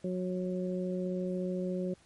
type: harmonic tone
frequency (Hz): 182.8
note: F#3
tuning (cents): -21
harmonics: 1 / 2 / 3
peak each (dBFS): -33 / -36 / -38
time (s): 0.04-1.94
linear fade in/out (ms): 5
effects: pink hiss -63 dBFS RMS until 2.05 s + MP3 48 kbps